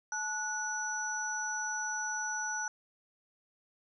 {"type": "tone cluster", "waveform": "sine", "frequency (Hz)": [862, 1464, 5920], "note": ["A5", "F#6", "F#8"], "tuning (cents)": [-36, -19, 0], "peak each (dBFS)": [-39, -36, -37], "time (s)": [0.12, 2.68], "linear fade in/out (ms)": 2, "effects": []}